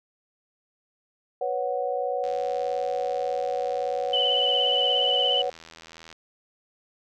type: chord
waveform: sine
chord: B suspended second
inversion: none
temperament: equal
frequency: 493.9 / 554.4 / 740 Hz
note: B4 / C#5 / F#5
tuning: 0 / 0 / 0 cents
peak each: -29 dBFS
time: 1.41-5.5 s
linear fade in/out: 5 ms
type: click train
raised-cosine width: 0.2 ms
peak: -27 dBFS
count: 319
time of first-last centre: 2.24-6.128 s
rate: 81.8 Hz
type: tone with vibrato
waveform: sine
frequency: 3000 Hz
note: F#7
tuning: 23 cents sharp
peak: -21 dBFS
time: 4.13-5.42 s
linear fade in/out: 5 ms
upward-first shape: sine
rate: 17 Hz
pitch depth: 32 cents each way
effects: none